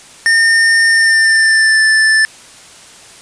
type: tone with pitch glide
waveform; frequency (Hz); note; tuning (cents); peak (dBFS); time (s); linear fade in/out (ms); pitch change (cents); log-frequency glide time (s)
square; 1819 to 1759.1; A#6 to A6; -43 to -1; -8; 0.26-2.25; 0; -58; 0.88-1.82
effects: white hiss -38 dBFS RMS until 3.21 s + resampled to 22050 Hz